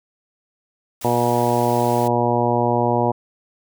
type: noise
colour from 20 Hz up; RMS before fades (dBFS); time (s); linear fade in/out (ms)
white; -36; 1.01-2.08; 5
type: harmonic tone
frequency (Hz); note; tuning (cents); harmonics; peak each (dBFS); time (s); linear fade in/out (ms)
120; B2; -49; 1 / 2 / 3 / 4 / 5 / 6 / 7 / 8; -24 / -24 / -24 / -24 / -24 / -24 / -24 / -24; 1.04-3.12; 10
effects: none